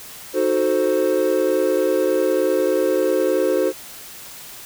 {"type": "chord", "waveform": "triangle", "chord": "D# diminished seventh", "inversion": "none", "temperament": "equal", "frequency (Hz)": [311.1, 370, 440, 523.3], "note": ["D#4", "F#4", "A4", "C5"], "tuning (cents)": [0, 0, 0, 0], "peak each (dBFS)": [-22, -19, -21, -18], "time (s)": [0.33, 3.73], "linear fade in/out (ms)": 50, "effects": ["white hiss -38 dBFS RMS until 4.65 s"]}